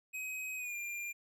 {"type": "tone with pitch glide", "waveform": "square", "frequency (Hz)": [2528, 2394], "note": ["D#7", "D7"], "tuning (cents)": [27, 33], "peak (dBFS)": -39, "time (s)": [0.13, 1.13], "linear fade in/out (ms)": 20, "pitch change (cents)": -94, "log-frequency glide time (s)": [0.57, 0.75], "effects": []}